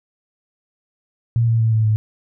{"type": "tone with pitch steps", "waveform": "sine", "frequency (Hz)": [116.5, 114.37, 112.27, 110.22, 108.2], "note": ["A#2", "A#2", "A2", "A2", "A2"], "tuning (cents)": [-1, -33, 35, 3, -29], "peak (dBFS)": -13, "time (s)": [1.36, 1.96], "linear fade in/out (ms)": 0, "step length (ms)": 120, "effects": []}